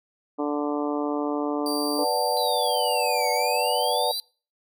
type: harmonic tone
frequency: 146.83 Hz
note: D3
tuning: in tune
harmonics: 2 / 3 / 4 / 5 / 6 / 7 / 8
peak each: -26 / -30 / -32 / -34 / -36 / -37 / -38 dBFS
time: 0.38-2.05 s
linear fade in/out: 20 ms
type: tone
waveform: sawtooth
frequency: 4699 Hz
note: D8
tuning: in tune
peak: -27 dBFS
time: 1.66-4.2 s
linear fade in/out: 2 ms
type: chord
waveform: sine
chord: B minor seventh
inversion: none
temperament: equal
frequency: 493.9 / 587.3 / 740 / 880 Hz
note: B4 / D5 / F#5 / A5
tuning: 0 / 0 / 0 / 0 cents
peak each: -27 dBFS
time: 1.98-4.12 s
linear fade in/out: 10 ms
type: exponential two-way sweep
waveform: square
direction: down then up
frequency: 4079 to 2170 to 4079 Hz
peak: -31 dBFS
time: 2.37-4.2 s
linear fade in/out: 0 ms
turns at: 3.31 s
effects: noise-tail reverb RT60 0.4 s tail -26 dB re dry